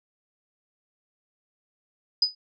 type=tone with exponential decay; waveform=sine; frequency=4978 Hz; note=D#8; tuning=in tune; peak=-14 dBFS; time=2.22-2.35 s; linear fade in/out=5 ms; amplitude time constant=27 ms; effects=none